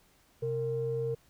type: tone pair together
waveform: sine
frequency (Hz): 129.5 / 459.9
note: C3 / A#4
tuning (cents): -17 / -23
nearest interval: octave + minor seventh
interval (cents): 2194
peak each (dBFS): -34 / -30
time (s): 0.42-1.15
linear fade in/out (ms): 10
effects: tanh soft clip ceiling -22 dBFS + pink hiss -65 dBFS RMS until 1.29 s